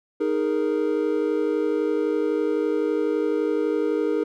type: chord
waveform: triangle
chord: D# suspended fourth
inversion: none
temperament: just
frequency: 311.1 / 414.8 / 466.7 Hz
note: D#4 / G#4 / A#4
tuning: 0 / -2 / +2 cents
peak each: -23 dBFS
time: 0.2-4.24 s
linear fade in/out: 10 ms
effects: none